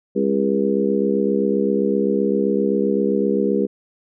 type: harmonic tone with a mistuned harmonic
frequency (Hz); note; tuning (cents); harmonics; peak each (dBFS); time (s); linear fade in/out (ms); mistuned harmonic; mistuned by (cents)
67.7; C#2; -40; 3 / 4 / 5 / 6 / 7; -21 / -24 / -25 / -21 / -23; 0.15-3.67; 20; 7; +30
effects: none